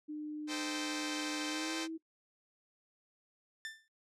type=tone with pitch glide; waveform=sine; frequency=302 to 323.7 Hz; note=D4 to E4; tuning=+48 to -31 cents; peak=-38 dBFS; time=0.08-1.98 s; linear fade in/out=20 ms; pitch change=+121 cents; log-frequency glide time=1.47-1.76 s
type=chord; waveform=5% pulse; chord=A half-diminished seventh; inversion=none; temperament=equal with one note detuned; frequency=440 / 518.1 / 622.3 / 784 Hz; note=A4 / C5 / Eb5 / G5; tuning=0 / -17 / 0 / 0 cents; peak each=-34 / -29 / -35 / -30 dBFS; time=0.47-1.88 s; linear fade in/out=50 ms
type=tone with exponential decay; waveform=sawtooth; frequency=1777 Hz; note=A6; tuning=17 cents sharp; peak=-34 dBFS; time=3.65-3.88 s; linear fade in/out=0 ms; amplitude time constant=49 ms
effects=noise-tail reverb RT60 0.1 s tail -19 dB re dry + low-pass 8000 Hz 12 dB/octave